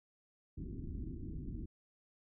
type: low-pass noise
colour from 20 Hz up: pink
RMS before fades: -43 dBFS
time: 0.57-1.66 s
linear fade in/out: 10 ms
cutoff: 340 Hz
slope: 48 dB/octave
effects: none